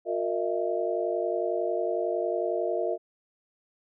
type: tone cluster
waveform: sine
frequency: 359.2 / 460.1 / 618 / 669 Hz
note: F4 / A#4 / D#5 / E5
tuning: +49 / -23 / -12 / +25 cents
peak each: -31 dBFS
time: 0.05-2.98 s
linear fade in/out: 50 ms
effects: none